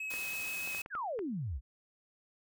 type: tone with vibrato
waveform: triangle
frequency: 2560 Hz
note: D#7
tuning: 49 cents sharp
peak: -35 dBFS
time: 0-0.82 s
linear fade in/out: 5 ms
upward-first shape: sine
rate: 6.4 Hz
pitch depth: 9 cents each way
type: noise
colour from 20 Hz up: white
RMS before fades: -44 dBFS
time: 0.1-0.82 s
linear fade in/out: 5 ms
type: clicks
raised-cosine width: 0.5 ms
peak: -30 dBFS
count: 6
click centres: 0.139 / 0.675 / 0.748 / 0.861 / 0.952 / 1.191 s
type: exponential sweep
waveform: sine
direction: down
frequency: 1760 to 54.1 Hz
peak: -34 dBFS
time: 0.9-1.61 s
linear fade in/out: 50 ms
effects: none